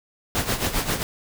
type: noise with tremolo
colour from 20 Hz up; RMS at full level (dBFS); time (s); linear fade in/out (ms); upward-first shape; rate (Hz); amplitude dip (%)
pink; -22; 0.35-1.03; 0; sine; 7.5; 70
effects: none